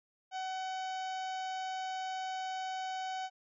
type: harmonic tone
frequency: 753 Hz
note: F#5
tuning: 30 cents sharp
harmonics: 1 / 2 / 3 / 4 / 5 / 6 / 7 / 8 / 9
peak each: -36 / -47 / -52 / -49 / -55 / -57 / -58 / -60 / -58 dBFS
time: 0.31-3.3 s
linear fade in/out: 50 ms
effects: none